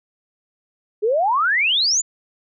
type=exponential sweep; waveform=sine; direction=up; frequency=399.9 to 7300 Hz; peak=-15 dBFS; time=1.02-2.02 s; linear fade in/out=20 ms; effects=none